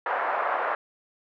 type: band-pass noise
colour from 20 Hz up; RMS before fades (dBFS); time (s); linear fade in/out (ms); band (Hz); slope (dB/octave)
pink; -27; 0.06-0.75; 2; 600 to 1600; 24
effects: none